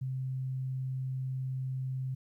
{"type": "tone", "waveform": "sine", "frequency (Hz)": 130.81, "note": "C3", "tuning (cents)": 0, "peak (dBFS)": -32, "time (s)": [0.01, 2.15], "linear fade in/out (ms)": 10, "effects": ["12-bit"]}